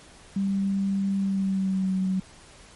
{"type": "tone with pitch glide", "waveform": "sine", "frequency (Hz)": [196, 188.12], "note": ["G3", "F#3"], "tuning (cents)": [0, 29], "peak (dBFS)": -22, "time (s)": [0.36, 2.2], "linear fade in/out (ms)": 5, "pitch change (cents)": -71, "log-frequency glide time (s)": [1.17, 1.96], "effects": ["pink hiss -50 dBFS RMS until 2.75 s", "MP3 48 kbps"]}